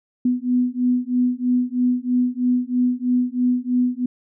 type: beating tone pair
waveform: sine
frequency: 246.9 / 250 Hz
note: B3 / B3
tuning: 0 / +21 cents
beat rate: 3.1 Hz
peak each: -20 dBFS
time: 0.25-4.06 s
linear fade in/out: 5 ms
effects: none